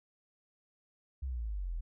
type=exponential sweep; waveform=sine; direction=down; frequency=69.3 to 38.83 Hz; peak=-34 dBFS; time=1.22-1.81 s; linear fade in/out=10 ms; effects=none